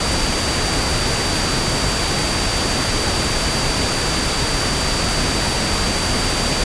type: tone in noise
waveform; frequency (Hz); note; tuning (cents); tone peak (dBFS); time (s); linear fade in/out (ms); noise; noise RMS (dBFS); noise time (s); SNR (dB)
sine; 4651; D8; -18; -25; 0-6.64; 5; pink; -19; 0-6.64; -9
effects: resampled to 22050 Hz